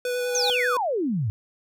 square tone with vibrato, 493.9 Hz, B4, in tune, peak -25 dBFS, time 0.05-0.77 s, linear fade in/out 2 ms, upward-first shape square, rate 10 Hz, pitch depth 8 cents each way
square tone with exponential growth, 814 Hz, G#5, 35 cents flat, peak -24 dBFS, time 0.07-0.5 s, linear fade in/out 0 ms, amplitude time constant 93 ms
sine exponential sweep, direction down, 6645 to 97 Hz, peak -22 dBFS, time 0.35-1.3 s, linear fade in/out 0 ms
effects none

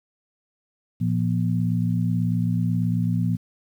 sine tone cluster, 114.4 / 172.7 / 240.8 Hz, A#2 / F3 / B3, -32 / -19 / -44 cents, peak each -23 / -23 / -28 dBFS, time 1-3.37 s, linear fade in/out 20 ms, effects 9-bit

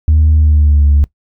sine tone with pitch glide, 77.3 to 72.12 Hz, D#2 to D2, -11 to -31 cents, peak -4 dBFS, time 0.08-1.04 s, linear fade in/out 0 ms, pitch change -120 cents, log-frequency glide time 0.37-0.85 s, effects noise-tail reverb RT60 0.1 s tail -21 dB re dry + tanh soft clip ceiling -3 dBFS

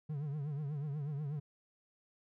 triangle tone with vibrato, 146 Hz, D3, 10 cents flat, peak -34 dBFS, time 0.09-1.4 s, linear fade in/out 10 ms, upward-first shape triangle, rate 8.2 Hz, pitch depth 130 cents each way, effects none

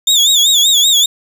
30% pulse tone with vibrato, 3553 Hz, A7, 16 cents sharp, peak -5 dBFS, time 0.07-1.06 s, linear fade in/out 5 ms, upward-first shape sine, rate 5.2 Hz, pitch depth 120 cents each way, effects none

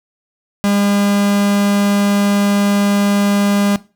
45% pulse tone, 202.2 Hz, G#3, 46 cents flat, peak -12 dBFS, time 0.64-3.76 s, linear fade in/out 0 ms, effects noise-tail reverb RT60 0.3 s tail -18 dB re dry

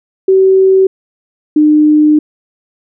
sine tone pair in turn, 381.4 / 302.7 Hz, G4 / D#4, -47 / -48 cents, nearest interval major third, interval 401 cents, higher first, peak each -4 dBFS, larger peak neither, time 0.28-0.87 / 1.56-2.19 s, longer second, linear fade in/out 5 ms, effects none

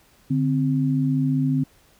sine tone pair together, 146.7 / 261.5 Hz, D3 / C4, -2 / -1 cents, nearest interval minor seventh, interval 1001 cents, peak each -21 dBFS, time 0.3-1.64 s, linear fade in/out 10 ms, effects pink hiss -57 dBFS RMS until 1.99 s

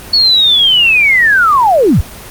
sine linear sweep, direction down, 4435 to 50.7 Hz, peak -5 dBFS, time 0.13-2.01 s, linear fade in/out 5 ms, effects pink hiss -30 dBFS RMS until 2.3 s + Opus 24 kbps

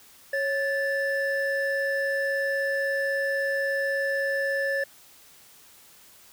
triangle tone pair together, 551 / 1749.3 Hz, C#5 / A6, -11 / -11 cents, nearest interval octave + minor sixth, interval 2000 cents, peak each -25 dBFS, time 0.33-4.84 s, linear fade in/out 5 ms, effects white hiss -53 dBFS RMS until 6.32 s

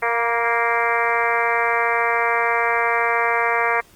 harmonic tone with a mistuned harmonic, 233.1 Hz, A#3, in tune, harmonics 2 / 3 / 4 / 5 / 6 / 7 / 8 / 9 / 10, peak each -25 / -25 / -24 / -24 / -28 / -26 / -27 / -25 / -28 dBFS, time 0.02-3.81 s, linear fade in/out 10 ms, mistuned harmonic 4, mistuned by +21 cents, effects pink hiss -51 dBFS RMS until 3.95 s + Opus 24 kbps

